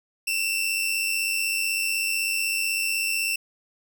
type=tone pair together; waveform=sawtooth; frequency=2637 / 2733 Hz; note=E7 / F7; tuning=0 / -38 cents; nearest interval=minor second; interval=62 cents; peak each=-23 dBFS; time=0.27-3.36 s; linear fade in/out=5 ms; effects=none